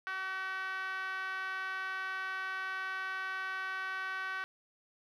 5% pulse tone with band-pass filter, 379.2 Hz, F#4, 43 cents sharp, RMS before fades -38 dBFS, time 0.07-4.44 s, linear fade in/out 0 ms, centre 1400 Hz, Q 4.3, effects none

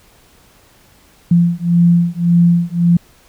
sine beating tone pair, 171.2 / 173 Hz, F3 / F3, -34 / -16 cents, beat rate 1.8 Hz, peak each -12 dBFS, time 1.31-2.97 s, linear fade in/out 5 ms, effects pink hiss -49 dBFS RMS until 3.28 s

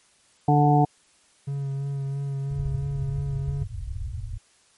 harmonic tone, 146.83 Hz, D3, in tune, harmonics 1 / 2 / 3 / 5 / 6, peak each -18 / -23 / -27 / -20 / -28 dBFS, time 0.48-0.85 s, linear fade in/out 5 ms
triangle tone with vibrato, 138.59 Hz, C#3, in tune, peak -24 dBFS, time 1.47-3.64 s, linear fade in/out 10 ms, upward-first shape sine, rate 3 Hz, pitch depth 20 cents each way
white low-pass noise, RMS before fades -32 dBFS, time 2.5-4.38 s, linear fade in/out 10 ms, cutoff 120 Hz, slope 96 dB/octave
effects white hiss -60 dBFS RMS until 4.77 s + MP3 48 kbps

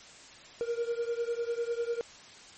triangle beating tone pair, 466.2 / 476.2 Hz, A#4 / A#4, 0 / +37 cents, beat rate 10 Hz, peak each -30 / -32 dBFS, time 0.61-2.01 s, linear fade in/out 0 ms, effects white hiss -51 dBFS RMS until 2.57 s + MP3 32 kbps

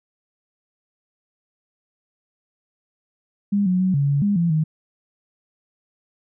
sine tone with pitch steps, 202.3 / 182.8 / 186.5 / 141 / 141.8 / 203.3 / 169.8 / 156.1 Hz, G#3 / F#3 / F#3 / C#3 / C#3 / G#3 / F3 / D#3, -45 / -21 / +14 / +30 / +40 / -37 / -48 / +6 cents, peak -16 dBFS, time 3.52-4.64 s, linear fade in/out 10 ms, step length 140 ms, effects none

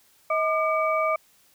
sine tone cluster, 635 / 1203 / 2282 Hz, D#5 / D6 / C#7, +35 / +41 / +50 cents, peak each -24 / -24 / -30 dBFS, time 0.3-1.16 s, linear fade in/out 5 ms, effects white hiss -60 dBFS RMS until 1.54 s

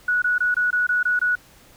sine tone bursts, 1467 Hz, F#6, 15 cents flat, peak -17 dBFS, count 8, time 0.08-1.354 s, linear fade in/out 5 ms, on 140 ms, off 22 ms, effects pink hiss -51 dBFS RMS until 1.76 s

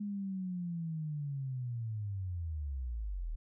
sine linear sweep, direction down, 207.7 to 36.46 Hz, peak -35 dBFS, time 0-3.36 s, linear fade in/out 10 ms, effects none

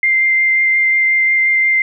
sine tone with vibrato, 2093 Hz, C7, in tune, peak -10 dBFS, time 0.03-1.82 s, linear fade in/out 2 ms, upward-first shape sine, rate 5.6 Hz, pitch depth 9 cents each way, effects none

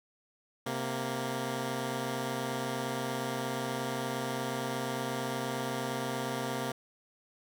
10% pulse tone pair together, 130.81 / 233.1 Hz, C3 / A#3, 0 / 0 cents, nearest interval minor seventh, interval 1000 cents, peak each -27 dBFS, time 0.66-6.72 s, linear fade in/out 5 ms, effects none

